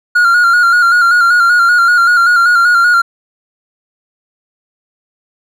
triangle tone with vibrato, 1413 Hz, F6, 20 cents sharp, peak -4 dBFS, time 0.15-3.02 s, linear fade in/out 10 ms, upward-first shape square, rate 5.2 Hz, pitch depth 39 cents each way, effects none

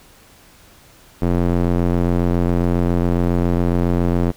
square tone with band-pass filter, 43.65 Hz, F1, in tune, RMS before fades -17 dBFS, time 1.21-4.32 s, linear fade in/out 20 ms, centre 280 Hz, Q 0.69, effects pink hiss -48 dBFS RMS until 4.36 s

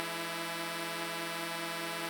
5% pulse tone cluster, 168.2 / 212.2 / 306.4 / 331.5 / 423.4 Hz, E3 / G#3 / D#4 / E4 / G#4, +35 / +38 / -27 / +10 / +33 cents, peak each -29 / -36 / -35 / -27 / -36 dBFS, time 0-2.09 s, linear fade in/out 0 ms, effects none

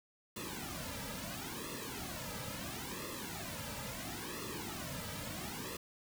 pink noise with flanger, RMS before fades -43 dBFS, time 0.36-5.77 s, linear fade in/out 5 ms, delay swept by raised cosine 1.3 to 2.8 ms, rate 0.74 Hz, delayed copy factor -1, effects none

